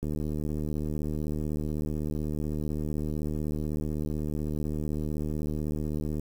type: click train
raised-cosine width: 3 ms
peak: -20 dBFS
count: 469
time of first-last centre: 0.03-6.196 s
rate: 75.9 Hz
effects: 8-bit